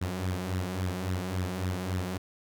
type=tone with flanger; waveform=sawtooth; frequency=92 Hz; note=F#2; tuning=9 cents flat; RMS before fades=-32 dBFS; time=0.01-2.18 s; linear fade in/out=10 ms; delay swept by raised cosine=0.54 to 6.04 ms; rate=3.6 Hz; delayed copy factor=+0.6; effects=none